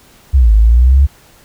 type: exponential two-way sweep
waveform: sine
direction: down then up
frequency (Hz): 71.6 to 51.7 to 71.6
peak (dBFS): -4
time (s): 0.33-1.07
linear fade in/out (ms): 20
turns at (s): 0.53
effects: pink hiss -45 dBFS RMS until 1.44 s